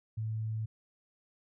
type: tone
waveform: sine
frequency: 110 Hz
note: A2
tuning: in tune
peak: -32 dBFS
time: 0.17-0.66 s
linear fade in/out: 10 ms
effects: none